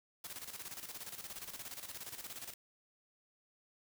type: noise with tremolo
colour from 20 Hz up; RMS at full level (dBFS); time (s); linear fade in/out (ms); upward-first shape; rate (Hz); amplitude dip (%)
white; -45; 0.24-2.54; 5; square; 17; 65
effects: none